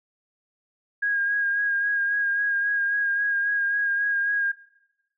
sine tone with vibrato, 1632 Hz, G#6, 31 cents flat, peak -21 dBFS, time 1.02-4.52 s, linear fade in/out 10 ms, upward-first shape sine, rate 3.7 Hz, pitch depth 24 cents each way, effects noise-tail reverb RT60 0.9 s tail -20 dB re dry

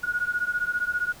sine beating tone pair, 1442 / 1457 Hz, F#6 / F#6, -45 / -27 cents, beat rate 15 Hz, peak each -27 dBFS, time 0.03-1.13 s, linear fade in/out 10 ms, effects pink hiss -48 dBFS RMS until 1.2 s

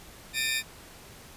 sawtooth tone cluster, 1790 / 2348 / 2478 / 3703 Hz, A6 / D7 / D#7 / A#7, +29 / -1 / -8 / -12 cents, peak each -29 dBFS, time 0.33-0.63 s, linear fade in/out 50 ms, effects pink hiss -49 dBFS RMS until 1.36 s + resampled to 32000 Hz

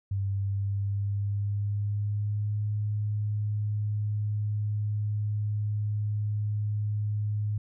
sine tone with pitch glide, 98.5 to 104.96 Hz, G2 to G#2, +9 to +19 cents, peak -26 dBFS, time 0.11-7.58 s, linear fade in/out 5 ms, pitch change +110 cents, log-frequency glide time 0.29-2.63 s, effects none

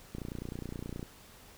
click train, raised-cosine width 3 ms, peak -26 dBFS, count 27, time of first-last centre 0.15-1.028 s, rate 29.6 Hz, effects pink hiss -55 dBFS RMS until 1.57 s

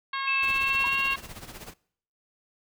harmonic tone, 543 Hz, C#5, 36 cents flat, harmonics 2 / 3 / 4 / 5 / 6 / 7 / 8, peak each -31 / -35 / -37 / -39 / -41 / -42 / -43 dBFS, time 0.13-1.16 s, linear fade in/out 5 ms
sine tone with pitch glide, 2637 to 2755 Hz, E7 to F7, 0 to -24 cents, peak -24 dBFS, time 0.27-1.14 s, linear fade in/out 5 ms, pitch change +76 cents, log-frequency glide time 0.48-0.96 s
pink noise with tremolo, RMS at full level -40 dBFS, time 0.42-1.74 s, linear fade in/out 20 ms, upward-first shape sine, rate 16 Hz, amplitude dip 70%
sine tone with exponential decay, 987.8 Hz, B5, in tune, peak -24 dBFS, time 0.84-0.93 s, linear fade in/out 2 ms, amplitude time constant 18 ms
effects noise-tail reverb RT60 0.6 s tail -23 dB re dry

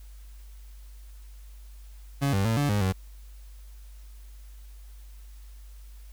30% pulse tone with pitch steps, 140 / 97.6 / 112.8 / 144.3 / 102.8 / 94.1 Hz, C#3 / G2 / A2 / D3 / G#2 / F#2, +18 / -7 / +44 / -30 / -17 / +30 cents, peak -20 dBFS, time 2.21-2.93 s, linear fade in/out 20 ms, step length 120 ms, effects added 50 Hz sine -43 dBFS peak until 6.12 s + white hiss -60 dBFS RMS until 6.12 s

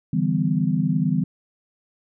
sine chord, E minor seventh, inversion third, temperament equal with one note detuned, 146.83 / 164.81 / 196 / 251.1 Hz, D3 / E3 / G3 / B3, 0 / 0 / 0 / +29 cents, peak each -25 / -22 / -24 / -25 dBFS, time 0.13-1.24 s, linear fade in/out 5 ms, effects none

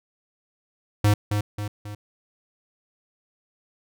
square tone with echo, 103.83 Hz, G#2, in tune, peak -16 dBFS, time 1.04-1.14 s, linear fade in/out 5 ms, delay 270 ms, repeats 3, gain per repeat -6 dB, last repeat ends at 1.95 s, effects none

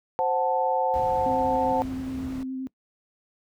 sine chord, F# diminished, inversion second, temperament equal, 523.3 / 740 / 880 Hz, C5 / F#5 / A5, 0 / 0 / 0 cents, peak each -26 / -26 / -25 dBFS, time 0.19-1.82 s, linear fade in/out 0 ms
brown noise, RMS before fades -35 dBFS, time 0.94-2.43 s, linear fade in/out 0 ms
sine tone with vibrato, 261.6 Hz, C4, in tune, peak -29 dBFS, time 1.26-2.67 s, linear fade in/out 0 ms, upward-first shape sine, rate 9.7 Hz, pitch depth 14 cents each way
effects noise-tail reverb RT60 0.1 s tail -22 dB re dry + high-pass 60 Hz 12 dB/octave

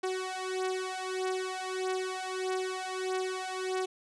sawtooth beating tone pair, 372.7 / 374.3 Hz, F#4 / F#4, +13 / +20 cents, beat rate 1.6 Hz, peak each -31 dBFS, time 0.03-3.86 s, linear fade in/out 10 ms, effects resampled to 22050 Hz

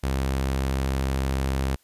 sawtooth tone, 66.8 Hz, C2, 36 cents sharp, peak -19 dBFS, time 0.03-1.76 s, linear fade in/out 10 ms, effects white hiss -63 dBFS RMS until 1.83 s + resampled to 32000 Hz

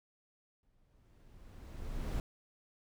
brown noise with exponential growth, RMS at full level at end -34 dBFS, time 0.63-2.2 s, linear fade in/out 1 ms, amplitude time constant 340 ms, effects none

